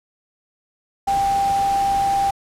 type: tone in noise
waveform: sine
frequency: 791 Hz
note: G5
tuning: 15 cents sharp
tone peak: -16 dBFS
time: 1.07-2.31 s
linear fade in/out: 10 ms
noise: pink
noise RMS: -32 dBFS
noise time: 1.07-2.31 s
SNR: +13 dB
effects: low-pass 11000 Hz 12 dB/octave